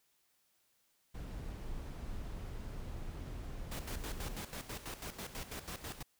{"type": "noise", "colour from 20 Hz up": "brown", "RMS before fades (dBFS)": -43, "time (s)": [1.14, 4.42], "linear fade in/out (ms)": 10}
{"type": "noise with tremolo", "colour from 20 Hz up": "pink", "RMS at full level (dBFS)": -43, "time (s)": [3.71, 6.03], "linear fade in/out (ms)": 10, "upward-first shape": "square", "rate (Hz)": 6.1, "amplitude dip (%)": 70}
{"effects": ["white hiss -75 dBFS RMS until 6.19 s"]}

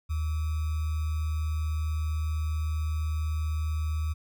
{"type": "tone with sample-and-hold", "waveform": "sine", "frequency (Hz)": 77.78, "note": "D#2", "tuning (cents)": 0, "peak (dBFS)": -26, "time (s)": [0.09, 4.14], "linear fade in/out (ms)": 20, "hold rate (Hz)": 1225, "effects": []}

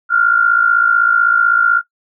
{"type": "tone pair together", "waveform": "sine", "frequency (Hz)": [1389, 1444.9], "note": ["F6", "F#6"], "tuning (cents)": [-10, -42], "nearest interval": "minor second", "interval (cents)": 68, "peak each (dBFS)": [-10, -14], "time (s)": [0.09, 1.82], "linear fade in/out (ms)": 50, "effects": ["noise-tail reverb RT60 0.1 s tail -17 dB re dry"]}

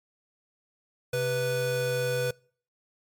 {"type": "tone pair together", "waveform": "square", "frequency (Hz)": [130.81, 493.9], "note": ["C3", "B4"], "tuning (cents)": [0, 0], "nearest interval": "octave + major seventh", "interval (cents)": 2300, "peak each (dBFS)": [-32, -27], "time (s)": [1.13, 2.31], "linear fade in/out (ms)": 5, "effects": ["noise-tail reverb RT60 0.5 s tail -26 dB re dry", "MP3 96 kbps"]}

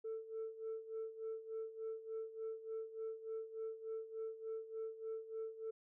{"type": "tone with tremolo", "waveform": "sine", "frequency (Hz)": 444.6, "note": "A4", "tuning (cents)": 18, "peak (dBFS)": -38, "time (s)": [0.04, 5.71], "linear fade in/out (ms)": 10, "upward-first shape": "sine", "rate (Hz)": 3.4, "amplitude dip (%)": 80, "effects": ["tanh soft clip ceiling -38 dBFS"]}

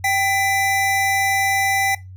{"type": "tone pair together", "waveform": "square", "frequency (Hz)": [783.9, 2000], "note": ["G5", "B6"], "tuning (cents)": [0, 21], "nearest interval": "octave + major third", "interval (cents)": 1621, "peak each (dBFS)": -20, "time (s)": [0.04, 1.95], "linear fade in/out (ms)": 5, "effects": ["noise-tail reverb RT60 0.2 s tail -18 dB re dry", "added 93 Hz sine -35 dBFS peak until 2.16 s"]}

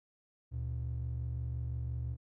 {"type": "ring-modulated tone", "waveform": "triangle", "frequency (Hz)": 96.4, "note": "G2", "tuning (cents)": -28, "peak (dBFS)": -28, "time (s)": [0.51, 2.17], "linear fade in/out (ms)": 50, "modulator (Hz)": 22.9, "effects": ["tanh soft clip ceiling -29 dBFS"]}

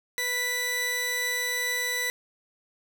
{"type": "tone pair together", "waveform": "sawtooth", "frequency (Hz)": [493.3, 1975.5], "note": ["B4", "B6"], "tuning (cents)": [-2, 0], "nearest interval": "2 octaves", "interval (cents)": 2402, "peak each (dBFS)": [-33, -23], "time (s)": [0.18, 2.1], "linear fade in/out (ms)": 0, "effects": []}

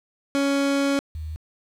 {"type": "tone pair in turn", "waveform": ["30% pulse", "sine"], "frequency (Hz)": [278.8, 78.24], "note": ["C#4", "D#2"], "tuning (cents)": [10, 10], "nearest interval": "octave + minor seventh", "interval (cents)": 2200, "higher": "first", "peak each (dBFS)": [-17, -29], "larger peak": "first", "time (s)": [[0.35, 0.99], [1.15, 1.36]], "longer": "first", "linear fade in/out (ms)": 0, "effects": ["low-pass 9000 Hz 12 dB/octave", "9-bit"]}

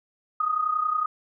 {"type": "tone with amplitude modulation", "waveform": "sine", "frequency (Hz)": 1244.5, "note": "D#6", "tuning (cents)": 0, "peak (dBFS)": -19, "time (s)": [0.4, 1.06], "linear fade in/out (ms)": 5, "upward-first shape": "sine", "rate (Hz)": 30.9, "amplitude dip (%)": 70, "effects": []}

